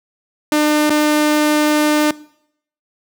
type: tone with dropouts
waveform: sawtooth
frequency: 301 Hz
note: D4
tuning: 43 cents sharp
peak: -8 dBFS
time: 0.52-2.11 s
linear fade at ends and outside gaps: 2 ms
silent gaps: 0.897-0.903 s
effects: noise-tail reverb RT60 0.7 s tail -21 dB re dry